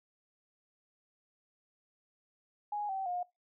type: tone with pitch steps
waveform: sine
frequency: 830 / 770 / 714.3 Hz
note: G#5 / G5 / F5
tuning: -1 / -31 / +39 cents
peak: -33 dBFS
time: 2.72-3.23 s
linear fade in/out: 5 ms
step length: 170 ms
effects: noise-tail reverb RT60 0.2 s tail -22 dB re dry